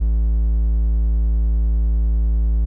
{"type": "tone", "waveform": "triangle", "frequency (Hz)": 55, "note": "A1", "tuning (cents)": 0, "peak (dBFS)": -12, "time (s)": [0, 2.66], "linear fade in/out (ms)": 20, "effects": []}